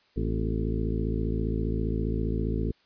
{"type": "harmonic tone with a mistuned harmonic", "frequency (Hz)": 55, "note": "A1", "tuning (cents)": 0, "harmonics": [1, 2, 3, 4, 5, 6, 7, 8], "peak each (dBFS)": [-29, -32, -34, -35, -36, -37, -37, -38], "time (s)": [0.16, 2.72], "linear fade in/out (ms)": 10, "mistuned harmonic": 5, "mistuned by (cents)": -78, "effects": ["white hiss -64 dBFS RMS until 2.85 s", "resampled to 11025 Hz"]}